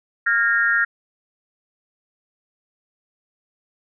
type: tone cluster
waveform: sine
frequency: 1401 / 1633 / 1847 Hz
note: F6 / G#6 / A#6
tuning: +5 / -30 / -16 cents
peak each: -20 dBFS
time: 0.26-0.85 s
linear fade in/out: 10 ms
effects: none